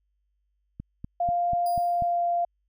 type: click train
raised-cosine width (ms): 5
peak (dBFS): -23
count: 6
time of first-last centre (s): 0.8-2.022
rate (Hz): 4.09
type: tone with pitch glide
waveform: sine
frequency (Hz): 698.5 to 693.7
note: F5 to F5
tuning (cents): 0 to -12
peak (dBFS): -22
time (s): 1.2-2.45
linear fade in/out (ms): 5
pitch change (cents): -12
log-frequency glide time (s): 1.85-2.23
type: tone with exponential decay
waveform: 10% pulse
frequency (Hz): 4860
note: D#8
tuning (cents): -42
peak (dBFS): -31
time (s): 1.66-2.17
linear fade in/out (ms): 2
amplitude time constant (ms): 110
effects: added 50 Hz sine -70 dBFS peak until 2.68 s